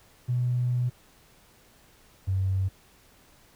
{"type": "tone pair in turn", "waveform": "triangle", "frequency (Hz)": [123.47, 95.15], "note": ["B2", "F#2"], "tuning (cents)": [0, 49], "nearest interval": "perfect fourth", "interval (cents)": 451, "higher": "first", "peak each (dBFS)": -19, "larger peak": "neither", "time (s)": [[0.28, 0.9], [2.27, 2.69]], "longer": "first", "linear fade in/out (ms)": 20, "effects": ["tanh soft clip ceiling -21 dBFS", "pink hiss -58 dBFS RMS until 3.55 s"]}